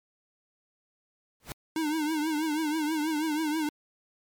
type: noise with exponential growth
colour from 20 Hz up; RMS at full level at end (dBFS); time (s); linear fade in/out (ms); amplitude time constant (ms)
pink; -33; 1.4-1.52; 1; 25
type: tone with vibrato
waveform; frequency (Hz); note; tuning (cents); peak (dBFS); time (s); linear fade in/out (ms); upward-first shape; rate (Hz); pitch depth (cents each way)
square; 309; D#4; -12; -27; 1.76-3.69; 2; triangle; 6.2; 100
effects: MP3 96 kbps